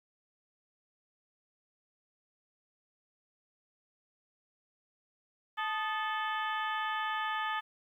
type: harmonic tone with a mistuned harmonic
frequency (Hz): 436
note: A4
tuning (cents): -16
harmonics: 2 / 3 / 4 / 5 / 6 / 7 / 8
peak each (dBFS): -36 / -36 / -37 / -46 / -49 / -44 / -48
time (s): 5.57-7.61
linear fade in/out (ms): 20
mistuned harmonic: 3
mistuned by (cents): -87
effects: 11-bit